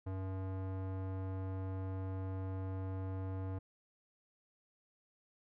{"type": "tone with low-pass filter", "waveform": "square", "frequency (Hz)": 94.8, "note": "F#2", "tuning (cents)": 43, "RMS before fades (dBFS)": -40, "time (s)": [0.06, 3.59], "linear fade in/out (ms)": 10, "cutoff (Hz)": 1000, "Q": 0.83, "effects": []}